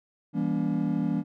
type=chord; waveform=triangle; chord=E diminished seventh; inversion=none; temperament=just; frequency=164.81 / 197.78 / 237.3 / 284.8 Hz; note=E3 / G3 / Bb3 / Db4; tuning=0 / +16 / +31 / +47 cents; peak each=-28 dBFS; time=0.33-1.24 s; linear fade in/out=50 ms; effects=none